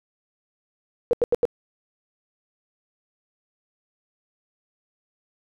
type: tone bursts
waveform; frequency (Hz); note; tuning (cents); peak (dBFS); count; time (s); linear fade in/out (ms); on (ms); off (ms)
sine; 480; B4; -49; -15; 4; 1.11-1.453; 0; 22; 85
effects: none